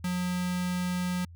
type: tone with notch filter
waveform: square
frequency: 180 Hz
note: F#3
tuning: 47 cents flat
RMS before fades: -30 dBFS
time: 0.04-1.25 s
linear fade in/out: 5 ms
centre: 450 Hz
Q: 0.71
effects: added 85 Hz sine -45 dBFS peak until 1.35 s